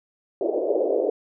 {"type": "band-pass noise", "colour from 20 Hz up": "pink", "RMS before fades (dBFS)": -23, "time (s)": [0.41, 1.1], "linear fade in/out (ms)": 2, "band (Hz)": [350, 620], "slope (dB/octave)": 48, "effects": []}